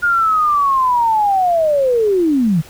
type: linear sweep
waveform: sine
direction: down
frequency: 1433 to 146.7 Hz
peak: -11 dBFS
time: 0.02-2.62 s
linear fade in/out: 20 ms
effects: pink hiss -40 dBFS RMS until 2.69 s